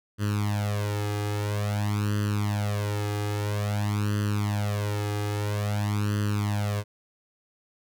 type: tone with flanger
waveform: sawtooth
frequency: 103.6 Hz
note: G#2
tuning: 4 cents flat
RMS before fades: -27 dBFS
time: 0.18-6.84 s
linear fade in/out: 50 ms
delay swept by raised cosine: 0.65 to 2.45 ms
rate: 0.5 Hz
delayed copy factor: +0.95
effects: none